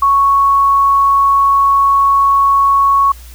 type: tone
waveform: sine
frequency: 1108.7 Hz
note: C#6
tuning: in tune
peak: -7 dBFS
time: 0.02-3.12 s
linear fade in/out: 5 ms
effects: added 60 Hz sine -32 dBFS peak until 3.34 s + white hiss -41 dBFS RMS until 3.34 s